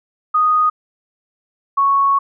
sine tone pair in turn, 1241 / 1107.8 Hz, D#6 / C#6, -5 / -1 cents, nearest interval major second, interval 196 cents, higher first, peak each -11 dBFS, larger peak neither, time 0.34-0.7 / 1.77-2.19 s, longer second, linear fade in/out 10 ms, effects none

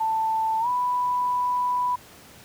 sine tone with pitch glide, 886 to 988.8 Hz, A5 to B5, +12 to +2 cents, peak -21 dBFS, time 0-1.96 s, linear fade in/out 10 ms, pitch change +190 cents, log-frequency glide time 0.6-0.68 s, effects pink hiss -48 dBFS RMS until 2.44 s + high-pass 80 Hz 12 dB/octave

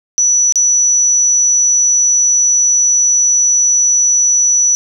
sine tone with dropouts, 5920 Hz, F#8, in tune, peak -8 dBFS, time 0.18-4.75 s, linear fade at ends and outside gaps 0 ms, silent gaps 0.524-0.557 s, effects none

